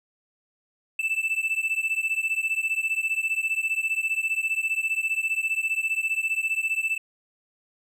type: beating tone pair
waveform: triangle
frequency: 2637 / 2652 Hz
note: E7 / E7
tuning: 0 / +10 cents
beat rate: 15 Hz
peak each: -25 / -25 dBFS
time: 0.99-6.98 s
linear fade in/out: 5 ms
effects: none